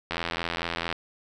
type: click train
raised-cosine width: 0.3 ms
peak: -12 dBFS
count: 70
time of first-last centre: 0.11-0.927 s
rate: 84.5 Hz
effects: none